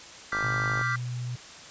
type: chord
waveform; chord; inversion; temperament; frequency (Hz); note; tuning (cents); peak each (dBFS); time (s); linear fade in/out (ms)
triangle; G dominant seventh; second; equal; 1174.7 / 1396.9 / 1568 / 1975.5; D6 / F6 / G6 / B6; 0 / 0 / 0 / 0; -30; 0.32-0.96; 5
type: click train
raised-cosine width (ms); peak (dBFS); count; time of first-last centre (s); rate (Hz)
1; -22; 26; 0.33-0.813; 51.8
type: tone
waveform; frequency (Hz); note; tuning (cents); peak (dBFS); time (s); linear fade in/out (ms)
sine; 122.8; B2; -9; -30; 0.43-1.36; 10
effects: white hiss -45 dBFS RMS until 1.7 s + resampled to 16000 Hz